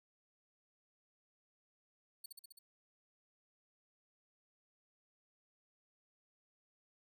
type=tone with echo; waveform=10% pulse; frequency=4435 Hz; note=C#8; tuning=in tune; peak=-39 dBFS; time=2.24-2.26 s; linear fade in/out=5 ms; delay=66 ms; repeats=5; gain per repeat=-2 dB; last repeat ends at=2.59 s; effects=none